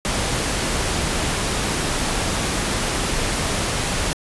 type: noise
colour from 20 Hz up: pink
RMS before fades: -22 dBFS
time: 0.05-4.13 s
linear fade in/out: 0 ms
effects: resampled to 24000 Hz